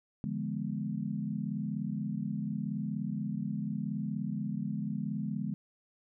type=chord; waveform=sine; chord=D diminished seventh; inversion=none; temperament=equal with one note detuned; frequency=146.83 / 171.02 / 207.7 / 246.9 Hz; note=D3 / F3 / Ab3 / Cb4; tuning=0 / -36 / 0 / 0 cents; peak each=-38 / -39 / -35 / -40 dBFS; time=0.24-5.54 s; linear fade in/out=0 ms; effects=none